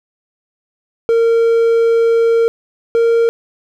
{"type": "tone pair in turn", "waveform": "triangle", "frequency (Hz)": [460, 462.5], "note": ["A#4", "A#4"], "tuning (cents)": [-23, -14], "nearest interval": "unison", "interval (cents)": 9, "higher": "second", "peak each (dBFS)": -7, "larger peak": "neither", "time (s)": [[1.09, 2.48], [2.95, 3.29]], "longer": "first", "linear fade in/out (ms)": 0, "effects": []}